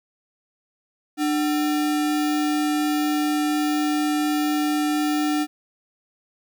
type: tone with sample-and-hold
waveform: sine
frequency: 299.3 Hz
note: D4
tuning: 33 cents sharp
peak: -19 dBFS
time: 1.17-5.47 s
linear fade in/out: 50 ms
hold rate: 1050 Hz
effects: none